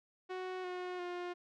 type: tone with pitch steps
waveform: sawtooth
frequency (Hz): 370 / 362.2 / 354.5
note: F#4 / F#4 / F4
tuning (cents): 0 / -37 / +26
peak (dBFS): -35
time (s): 0.29-1.34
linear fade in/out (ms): 20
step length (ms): 350
effects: low-pass 3000 Hz 12 dB/octave